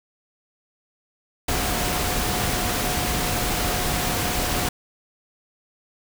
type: tone in noise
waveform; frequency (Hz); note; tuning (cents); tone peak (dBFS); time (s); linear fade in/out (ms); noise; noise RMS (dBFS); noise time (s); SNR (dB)
sine; 722; F#5; -43; -32; 1.48-4.69; 5; pink; -24; 1.48-4.69; -11
effects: none